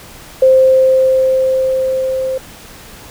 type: tone with level ramp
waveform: sine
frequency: 523.3 Hz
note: C5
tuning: in tune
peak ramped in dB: -4 to -15 dBFS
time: 0.42-2.38 s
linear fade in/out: 5 ms
effects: pink hiss -36 dBFS RMS until 3.1 s